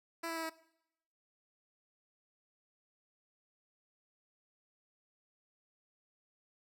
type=tone with pitch steps; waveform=10% pulse; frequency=332.6 / 329.2 / 325.8 / 322.4 Hz; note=E4 / E4 / E4 / E4; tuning=+16 / -2 / -20 / -38 cents; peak=-29 dBFS; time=0.23-0.498 s; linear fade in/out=10 ms; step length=67 ms; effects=noise-tail reverb RT60 0.8 s tail -20 dB re dry